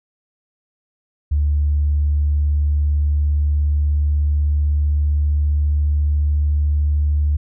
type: tone with pitch glide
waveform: sine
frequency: 73.42 to 73.93 Hz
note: D2 to D2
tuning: 0 to +12 cents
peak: -13 dBFS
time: 1.31-7.37 s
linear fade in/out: 10 ms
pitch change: +12 cents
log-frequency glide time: 1.55-7.19 s
effects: tanh soft clip ceiling -9 dBFS